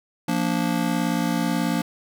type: chord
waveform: square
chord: Bb major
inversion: second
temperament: just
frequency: 174.81 / 233.1 / 291.4 Hz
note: F3 / Bb3 / D4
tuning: +2 / 0 / -13 cents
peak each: -26 / -26 / -27 dBFS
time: 0.28-1.82 s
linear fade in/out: 5 ms
effects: none